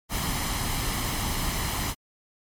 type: noise with comb filter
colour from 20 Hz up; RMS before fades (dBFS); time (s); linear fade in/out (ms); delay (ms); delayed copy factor
pink; -28; 0.09-1.95; 50; 0.98; +0.5
effects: MP3 64 kbps